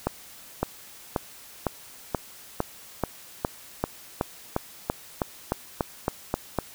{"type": "accelerating click train", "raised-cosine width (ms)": 1, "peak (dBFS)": -9, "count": 18, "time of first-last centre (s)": [0.07, 6.587], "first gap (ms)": 560, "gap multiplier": 0.95, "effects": ["white hiss -47 dBFS RMS until 6.74 s"]}